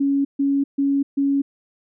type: tone bursts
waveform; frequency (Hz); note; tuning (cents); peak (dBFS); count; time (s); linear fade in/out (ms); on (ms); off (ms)
sine; 278.4; C#4; +8; -16; 4; 0-1.42; 10; 250; 140
effects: none